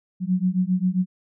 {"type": "beating tone pair", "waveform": "sine", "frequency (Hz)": [180, 187.5], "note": ["F#3", "F#3"], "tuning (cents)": [-47, 23], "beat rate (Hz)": 7.5, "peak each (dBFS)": -22, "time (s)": [0.2, 1.06], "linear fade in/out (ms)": 50, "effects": []}